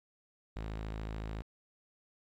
sawtooth tone, 53.8 Hz, A1, 38 cents flat, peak -34 dBFS, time 0.56-1.42 s, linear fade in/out 0 ms, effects low-pass 4000 Hz 12 dB/octave + 12-bit

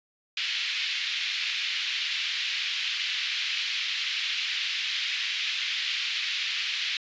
pink band-pass noise, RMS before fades -30 dBFS, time 0.37-6.97 s, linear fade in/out 2 ms, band 2300 to 4100 Hz, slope 24 dB/octave, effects resampled to 16000 Hz

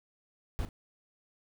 brown noise with echo, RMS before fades -32 dBFS, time 0.59-0.65 s, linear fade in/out 0 ms, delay 39 ms, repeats 1, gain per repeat -14 dB, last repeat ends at 0.689 s, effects none

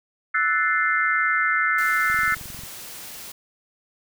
sine chord, F# half-diminished seventh, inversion third, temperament equal, 1318.5 / 1480 / 1760 / 2093 Hz, E6 / F#6 / A6 / C7, 0 / 0 / 0 / 0 cents, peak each -24 dBFS, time 0.34-2.35 s, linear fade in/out 10 ms
white noise, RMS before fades -38 dBFS, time 1.78-3.32 s, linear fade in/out 5 ms
click train, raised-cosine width 5 ms, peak -29 dBFS, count 13, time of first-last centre 2.1-2.636 s, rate 22.4 Hz
effects none

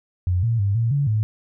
sine tone with pitch steps, 90.2 / 115.5 / 99.7 / 115.3 / 142 / 108 Hz, F#2 / A#2 / G2 / A#2 / C#3 / A2, -44 / -16 / +30 / -19 / +42 / -32 cents, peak -17 dBFS, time 0.27-1.23 s, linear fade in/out 0 ms, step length 160 ms, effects none

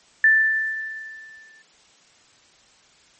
sine tone with exponential decay, 1766 Hz, A6, 6 cents sharp, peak -10 dBFS, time 0.24-1.62 s, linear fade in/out 2 ms, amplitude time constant 300 ms, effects white hiss -55 dBFS RMS until 3.19 s + MP3 32 kbps

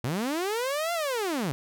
sawtooth linear two-way sweep, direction up then down, 110 to 700 to 123.7 Hz, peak -23 dBFS, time 0.04-1.52 s, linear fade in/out 0 ms, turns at 0.93 s, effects none

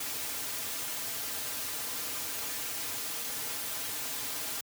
white noise with comb filter, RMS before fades -36 dBFS, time 0-4.61 s, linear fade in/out 5 ms, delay 5.4 ms, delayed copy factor -0.8, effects high-pass 100 Hz 12 dB/octave

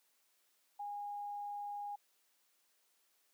sine tone, 819 Hz, G#5, 24 cents flat, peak -40 dBFS, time 0.79-1.96 s, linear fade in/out 10 ms, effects white hiss -75 dBFS RMS until 3.33 s + high-pass 300 Hz 12 dB/octave

